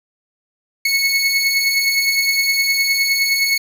25% pulse beating tone pair, 2193 / 2202.7 Hz, C#7 / C#7, -19 / -12 cents, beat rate 9.7 Hz, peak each -18 / -12 dBFS, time 0.85-3.58 s, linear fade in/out 5 ms, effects none

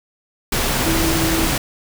sine tone in noise, 326.5 Hz, E4, 17 cents flat, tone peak -20 dBFS, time 0.86-1.47 s, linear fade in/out 5 ms, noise pink, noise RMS -19 dBFS, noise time 0.52-1.58 s, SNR -4 dB, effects none

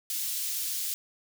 white high-pass noise, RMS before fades -32 dBFS, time 0.1-0.94 s, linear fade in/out 0 ms, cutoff 3700 Hz, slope 12 dB/octave, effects none

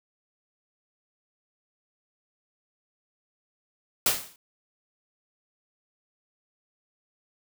white noise with exponential decay, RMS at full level -19 dBFS, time 4.06-4.36 s, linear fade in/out 2 ms, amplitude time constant 64 ms, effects none

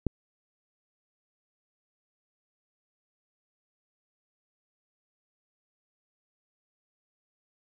click, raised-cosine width 3 ms, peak -13 dBFS, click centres 0.067 s, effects none

